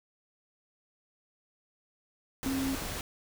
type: tone in noise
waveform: sine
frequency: 268.1 Hz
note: C4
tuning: 42 cents sharp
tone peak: -29 dBFS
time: 2.46-2.75 s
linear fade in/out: 0 ms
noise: pink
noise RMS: -37 dBFS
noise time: 2.43-3.01 s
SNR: +5 dB
effects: none